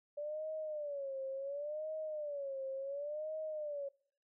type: tone with vibrato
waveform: sine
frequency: 579 Hz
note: D5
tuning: 25 cents flat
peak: -38 dBFS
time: 0.17-3.89 s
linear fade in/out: 10 ms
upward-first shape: sine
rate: 0.7 Hz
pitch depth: 140 cents each way
effects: noise-tail reverb RT60 0.6 s tail -25 dB re dry